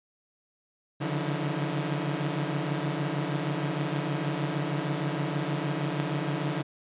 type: tone cluster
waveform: sawtooth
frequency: 140.3 / 146.7 / 164.1 / 178.1 / 319.9 Hz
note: C#3 / D3 / E3 / F3 / D#4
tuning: +21 / -2 / -8 / +34 / +48 cents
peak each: -31 / -27 / -34 / -32 / -32 dBFS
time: 1-6.63 s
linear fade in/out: 20 ms
effects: resampled to 8000 Hz